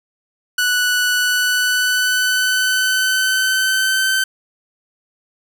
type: tone with pitch glide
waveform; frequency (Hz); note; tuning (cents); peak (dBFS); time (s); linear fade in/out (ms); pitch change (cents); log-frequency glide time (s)
sawtooth; 1480 to 1539.3; F#6 to G6; 0 to -32; -11; 0.58-4.24; 5; +68; 1.15-4.07
effects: none